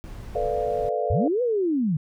brown noise, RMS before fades -37 dBFS, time 0.04-0.89 s, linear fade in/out 0 ms
sine chord, B half-diminished seventh, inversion third, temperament equal, 440 / 493.9 / 587.3 / 698.5 Hz, A4 / B4 / D5 / F5, 0 / 0 / 0 / 0 cents, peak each -28 dBFS, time 0.35-1.28 s, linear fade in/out 5 ms
sine linear two-way sweep, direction up then down, 61.1 to 507 to 141.5 Hz, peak -20 dBFS, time 1.1-1.97 s, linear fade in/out 5 ms, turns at 1.42 s
effects none

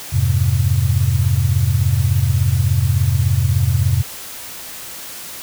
sine chord, F minor, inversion none, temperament equal, 87.31 / 103.83 / 130.81 Hz, F2 / Ab2 / C3, 0 / 0 / 0 cents, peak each -17 dBFS, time 0.12-4.03 s, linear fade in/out 20 ms, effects white hiss -32 dBFS RMS until 5.42 s

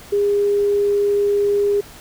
sine tone, 406.9 Hz, G#4, 35 cents flat, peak -14 dBFS, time 0.12-1.81 s, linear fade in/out 10 ms, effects pink hiss -41 dBFS RMS until 2 s

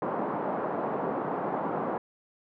white band-pass noise, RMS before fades -31 dBFS, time 0.02-1.98 s, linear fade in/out 2 ms, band 160 to 1000 Hz, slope 24 dB/octave, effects none

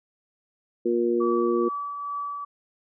harmonic tone, 118.4 Hz, A#2, 27 cents sharp, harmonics 2 / 3 / 4, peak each -28 / -22 / -27 dBFS, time 0.85-1.69 s, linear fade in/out 10 ms
sine tone with tremolo, 1149 Hz, D6, 38 cents flat, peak -27 dBFS, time 1.2-2.45 s, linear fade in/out 10 ms, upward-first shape triangle, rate 2.3 Hz, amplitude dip 40%
effects none

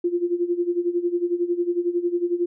sine tone with tremolo, 349.2 Hz, F4, in tune, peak -17 dBFS, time 0.04-2.46 s, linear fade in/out 5 ms, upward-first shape sine, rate 11 Hz, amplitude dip 80%, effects none

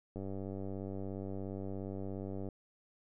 click train, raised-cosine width 2 ms, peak -29 dBFS, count 227, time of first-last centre 0.16-2.487 s, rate 97.1 Hz, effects none

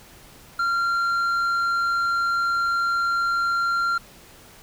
sine tone with tanh clipping, 1381 Hz, F6, 20 cents flat, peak -21 dBFS, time 0.59-3.98 s, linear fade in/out 5 ms, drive 6 dB, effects pink hiss -48 dBFS RMS until 4.62 s

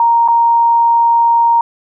sine tone with dropouts, 932.3 Hz, A#5, in tune, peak -7 dBFS, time 0-1.61 s, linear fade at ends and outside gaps 2 ms, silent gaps 0.278-0.284 s, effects none

